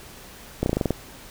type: slowing click train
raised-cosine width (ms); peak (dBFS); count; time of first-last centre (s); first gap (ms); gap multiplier
2; -8; 8; 0.63-0.907; 31; 1.08
effects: pink hiss -44 dBFS RMS until 1.3 s